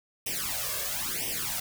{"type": "noise with flanger", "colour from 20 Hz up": "white", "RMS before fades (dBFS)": -32, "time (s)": [0.26, 1.6], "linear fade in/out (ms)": 5, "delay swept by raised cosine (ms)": [0.35, 1.85], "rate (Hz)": 1, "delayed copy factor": 0.95, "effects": []}